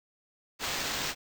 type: noise with sample-and-hold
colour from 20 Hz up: blue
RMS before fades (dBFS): -33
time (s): 0.59-1.15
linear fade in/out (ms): 50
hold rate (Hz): 11025
effects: none